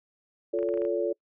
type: chord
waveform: sine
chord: F augmented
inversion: none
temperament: equal with one note detuned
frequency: 349.2 / 440 / 567.3 Hz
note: F4 / A4 / C#5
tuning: 0 / 0 / +40 cents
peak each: -29 dBFS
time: 0.53-1.13 s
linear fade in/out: 10 ms
type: clicks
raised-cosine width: 0.5 ms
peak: -31 dBFS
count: 7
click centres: 0.589 / 0.629 / 0.689 / 0.74 / 0.775 / 0.819 / 0.851 s
effects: noise-tail reverb RT60 0.1 s tail -26 dB re dry